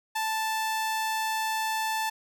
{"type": "tone", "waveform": "sawtooth", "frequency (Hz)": 880, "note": "A5", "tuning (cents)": 0, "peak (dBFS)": -23, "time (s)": [0.15, 2.1], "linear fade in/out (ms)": 10, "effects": []}